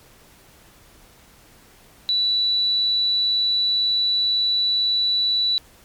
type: tone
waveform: sine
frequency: 3951 Hz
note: B7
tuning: in tune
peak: -17 dBFS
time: 2.09-5.58 s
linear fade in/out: 0 ms
effects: pink hiss -51 dBFS RMS until 5.84 s + MP3 96 kbps